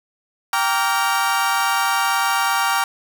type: chord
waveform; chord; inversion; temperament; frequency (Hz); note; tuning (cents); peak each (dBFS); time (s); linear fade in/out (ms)
35% pulse; G minor seventh; none; equal with one note detuned; 784 / 932.3 / 1156.5 / 1396.9; G5 / Bb5 / D6 / F6; 0 / 0 / -27 / 0; -21; 0.53-2.84; 2
effects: none